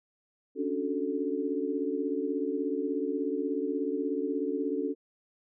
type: chord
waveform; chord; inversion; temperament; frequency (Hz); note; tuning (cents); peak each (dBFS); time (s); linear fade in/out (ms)
sine; D major seventh; third; equal; 277.2 / 293.7 / 370 / 440; C#4 / D4 / F#4 / A4; 0 / 0 / 0 / 0; -33 / -34 / -35 / -33; 0.55-4.95; 50
effects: none